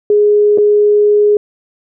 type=tone with dropouts; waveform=sine; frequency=416 Hz; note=G#4; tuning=3 cents sharp; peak=-6 dBFS; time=0.1-1.37 s; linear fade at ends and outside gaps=2 ms; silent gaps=0.576-0.583 s; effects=none